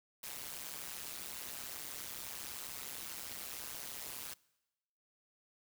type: noise with amplitude modulation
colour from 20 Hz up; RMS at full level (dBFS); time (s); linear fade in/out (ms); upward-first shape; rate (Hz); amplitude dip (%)
white; -41; 0.23-4.34; 5; sine; 140; 100
effects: noise-tail reverb RT60 1.0 s tail -23 dB re dry